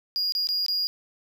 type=tone with dropouts; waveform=triangle; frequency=4856 Hz; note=D#8; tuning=43 cents flat; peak=-22 dBFS; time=0.16-0.87 s; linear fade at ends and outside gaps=0 ms; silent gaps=0.322-0.351 / 0.471-0.489 / 0.663-0.683 s; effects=none